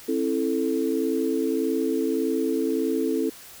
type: chord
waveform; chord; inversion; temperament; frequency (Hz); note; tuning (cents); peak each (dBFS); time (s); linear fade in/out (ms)
sine; A minor; first; equal with one note detuned; 267.9 / 329.6 / 440; C4 / E4 / A4; +41 / 0 / 0; -26; 0.08-3.3; 10
effects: white hiss -45 dBFS RMS until 3.6 s